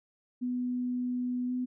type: tone with pitch glide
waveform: sine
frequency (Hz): 248.1 to 251.1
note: B3 to B3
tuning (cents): +8 to +29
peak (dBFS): -29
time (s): 0.41-1.66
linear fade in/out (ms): 20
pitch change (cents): +21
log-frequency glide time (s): 1.47-1.52
effects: none